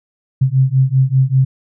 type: beating tone pair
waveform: sine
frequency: 129.7 / 134.8 Hz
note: C3 / C#3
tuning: -15 / -48 cents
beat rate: 5.1 Hz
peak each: -13 dBFS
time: 0.41-1.45 s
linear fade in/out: 10 ms
effects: none